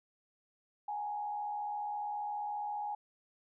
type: tone with frequency modulation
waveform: sine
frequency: 831 Hz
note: G#5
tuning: 1 cent sharp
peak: -35 dBFS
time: 0.88-2.95 s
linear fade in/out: 5 ms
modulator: 74.7 Hz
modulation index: 0.51
effects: none